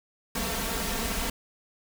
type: noise with comb filter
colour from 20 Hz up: pink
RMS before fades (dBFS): -30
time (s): 0.35-1.3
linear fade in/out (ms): 5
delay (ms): 4.4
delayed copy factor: +0.95
effects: none